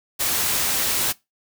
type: noise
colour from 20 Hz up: white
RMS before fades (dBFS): -22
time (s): 0.19-1.13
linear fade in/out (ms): 20
effects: noise-tail reverb RT60 0.2 s tail -21 dB re dry